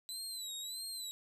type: tone with vibrato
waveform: 25% pulse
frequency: 3979 Hz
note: B7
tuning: 12 cents sharp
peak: -36 dBFS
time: 0.09-1.11 s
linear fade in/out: 0 ms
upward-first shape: sine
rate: 1.6 Hz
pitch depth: 100 cents each way
effects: none